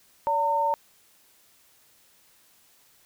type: tone pair together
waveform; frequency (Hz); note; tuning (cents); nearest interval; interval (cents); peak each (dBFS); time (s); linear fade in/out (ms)
sine; 573 / 910.8; D5 / A#5; -43 / -40; minor sixth; 803; -28 / -22; 0.27-0.74; 0
effects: white hiss -60 dBFS RMS until 3.05 s